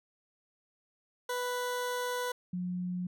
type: tone pair in turn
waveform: 20% pulse / sine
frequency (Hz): 493.9 / 179.84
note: B4 / F#3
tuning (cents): 0 / -49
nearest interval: octave + perfect fourth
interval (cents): 1749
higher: first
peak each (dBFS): -27 / -32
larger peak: first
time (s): 1.29-2.32 / 2.53-3.07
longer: first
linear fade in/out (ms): 5
effects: none